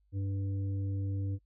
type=harmonic tone; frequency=98 Hz; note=G2; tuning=in tune; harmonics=1 / 3 / 5; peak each=-31 / -42 / -52 dBFS; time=0.12-1.39 s; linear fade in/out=50 ms; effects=noise-tail reverb RT60 0.1 s tail -26 dB re dry + added 50 Hz sine -67 dBFS peak until 1.45 s